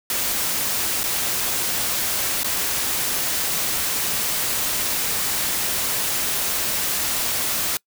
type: noise with dropouts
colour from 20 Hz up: white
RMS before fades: -23 dBFS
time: 0.1-7.77 s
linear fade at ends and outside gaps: 1 ms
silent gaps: 1.033-1.039 / 2.433-2.444 s
effects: noise-tail reverb RT60 0.1 s tail -25 dB re dry